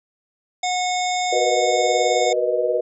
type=harmonic tone; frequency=728 Hz; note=F#5; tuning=28 cents flat; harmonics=1 / 3 / 5 / 7 / 9 / 10; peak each=-21 / -28 / -29 / -34 / -37 / -31 dBFS; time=0.63-2.33 s; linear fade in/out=5 ms
type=chord; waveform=sine; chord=B major seventh; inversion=second; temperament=equal with one note detuned; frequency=370 / 475.1 / 493.9 / 622.3 Hz; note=F#4 / A#4 / B4 / D#5; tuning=0 / +33 / 0 / 0 cents; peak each=-26 / -24 / -22 / -22 dBFS; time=1.32-2.81 s; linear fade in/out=10 ms
effects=none